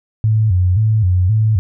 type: tone with vibrato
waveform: sine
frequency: 99.6 Hz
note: G2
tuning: 28 cents sharp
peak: -10 dBFS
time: 0.24-1.59 s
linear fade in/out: 0 ms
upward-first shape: square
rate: 1.9 Hz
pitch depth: 160 cents each way
effects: none